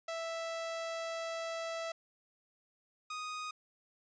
sawtooth tone pair in turn, 659.3 / 1244.6 Hz, E5 / D#6, 0 / 0 cents, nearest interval major seventh, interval 1100 cents, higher second, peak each -33 / -35 dBFS, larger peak first, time 0.08-1.92 / 3.1-3.51 s, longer first, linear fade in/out 5 ms, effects resampled to 16000 Hz

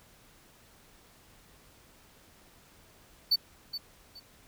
triangle tone with echo, 4514 Hz, C#8, 31 cents sharp, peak -20 dBFS, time 3.31-3.36 s, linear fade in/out 10 ms, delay 420 ms, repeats 2, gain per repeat -12 dB, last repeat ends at 4.2 s, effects pink hiss -59 dBFS RMS until 4.47 s

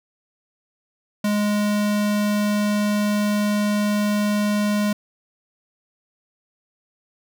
square tone, 207.7 Hz, G#3, in tune, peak -19 dBFS, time 1.24-4.93 s, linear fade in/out 5 ms, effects none

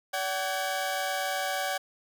sawtooth tone cluster, 574 / 756 / 1635 Hz, D5 / F#5 / G#6, -40 / +37 / -28 cents, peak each -30 / -27 / -32 dBFS, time 0.13-1.78 s, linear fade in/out 10 ms, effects none

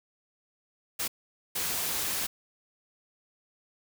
white noise bursts at uneven times, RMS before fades -31 dBFS, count 2, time 0.99-1.08 / 1.55-2.27 s, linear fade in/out 10 ms, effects none

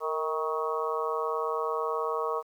harmonic tone with a mistuned harmonic, 158.4 Hz, D#3, 31 cents sharp, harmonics 3 / 4 / 5 / 6 / 7 / 8, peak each -31 / -36 / -41 / -37 / -32 / -38 dBFS, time 0-2.43 s, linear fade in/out 50 ms, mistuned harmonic 3, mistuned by -41 cents, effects 10-bit

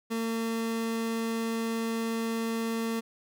30% pulse tone, 227.1 Hz, A#3, 45 cents flat, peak -26 dBFS, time 0.1-3.01 s, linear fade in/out 20 ms, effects none

